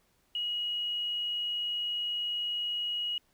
sine tone with quantisation, 2900 Hz, F#7, 35 cents flat, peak -30 dBFS, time 0.35-3.18 s, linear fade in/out 2 ms, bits 10, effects pink hiss -70 dBFS RMS until 3.33 s

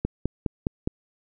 click train, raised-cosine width 3 ms, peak -11 dBFS, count 5, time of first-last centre 0.05-0.875 s, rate 4.85 Hz, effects none

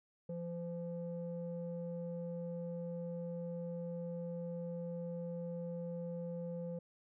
square tone with low-pass filter, 171 Hz, F3, 36 cents flat, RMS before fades -42 dBFS, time 0.29-6.79 s, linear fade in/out 5 ms, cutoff 450 Hz, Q 7, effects none

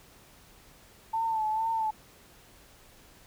sine tone with vibrato, 884 Hz, A5, 8 cents sharp, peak -26 dBFS, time 1.13-1.91 s, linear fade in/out 10 ms, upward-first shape sine, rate 2.2 Hz, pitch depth 47 cents each way, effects pink hiss -56 dBFS RMS until 3.26 s

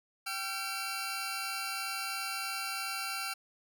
20% pulse tone cluster, 779 / 1361 / 2274 / 4824 Hz, G5 / F6 / C#7 / D8, -11 / -45 / +44 / +46 cents, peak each -37 / -32 / -38 / -37 dBFS, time 0.26-3.34 s, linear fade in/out 10 ms, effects none

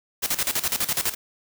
white noise with tremolo, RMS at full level -23 dBFS, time 0.22-1.15 s, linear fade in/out 20 ms, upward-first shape square, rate 12 Hz, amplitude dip 80%, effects none

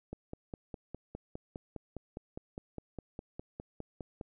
click train, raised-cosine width 2 ms, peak -27 dBFS, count 21, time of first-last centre 0.13-4.212 s, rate 4.9 Hz, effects none

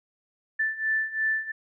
sine beating tone pair, 1760 / 1762.9 Hz, A6 / A6, 0 / +3 cents, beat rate 2.9 Hz, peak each -29 / -26 dBFS, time 0.59-1.52 s, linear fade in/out 10 ms, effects none

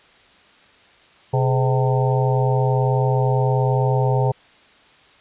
harmonic tone with a mistuned harmonic, 128.9 Hz, C3, 26 cents flat, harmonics 1 / 3 / 4 / 5 / 6 / 7, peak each -17 / -24 / -25 / -30 / -27 / -27 dBFS, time 1.33-4.32 s, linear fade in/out 10 ms, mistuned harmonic 3, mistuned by +130 cents, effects white hiss -51 dBFS RMS until 5.2 s + resampled to 8000 Hz

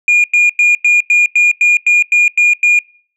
sine tone bursts, 2428 Hz, D#7, 43 cents flat, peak -4 dBFS, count 11, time 0.08-2.79 s, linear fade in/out 2 ms, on 160 ms, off 95 ms, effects noise-tail reverb RT60 0.5 s tail -26 dB re dry + tanh soft clip ceiling -5 dBFS

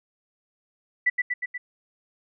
sine tone with echo, 1974 Hz, B6, 1 cent flat, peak -17 dBFS, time 1.06-1.1 s, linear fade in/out 10 ms, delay 120 ms, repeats 4, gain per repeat -3 dB, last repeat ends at 1.58 s, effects none

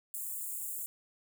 white high-pass noise, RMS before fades -39 dBFS, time 0.14-0.86 s, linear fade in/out 0 ms, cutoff 7100 Hz, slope 96 dB/octave, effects none

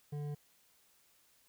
sine tone with hard clipping, 146.6 Hz, D3, 3 cents flat, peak -39 dBFS, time 0.12-0.35 s, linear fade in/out 10 ms, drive 9 dB, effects white hiss -69 dBFS RMS until 1.48 s

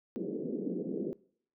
white band-pass noise, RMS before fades -36 dBFS, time 0.16-1.13 s, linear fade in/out 0 ms, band 170 to 450 Hz, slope 48 dB/octave, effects noise-tail reverb RT60 0.6 s tail -23 dB re dry

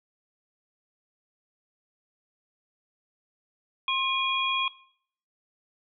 sine tone cluster, 1063 / 2446 / 3310 Hz, C6 / D#7 / G#7, +27 / -30 / -6 cents, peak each -28 dBFS, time 3.88-4.68 s, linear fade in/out 2 ms, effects noise-tail reverb RT60 0.6 s tail -20 dB re dry

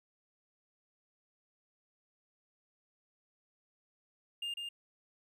triangle tone with echo, 2812 Hz, F7, 11 cents sharp, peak -34 dBFS, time 4.42-4.54 s, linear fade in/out 5 ms, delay 150 ms, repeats 1, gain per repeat -3 dB, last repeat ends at 4.69 s, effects none

